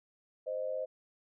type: tone pair together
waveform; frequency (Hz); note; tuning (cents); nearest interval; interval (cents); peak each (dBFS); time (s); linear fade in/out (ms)
sine; 521 / 619; C5 / D#5; -7 / -9; minor third; 298; -35 / -37; 0.46-0.86; 20
effects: none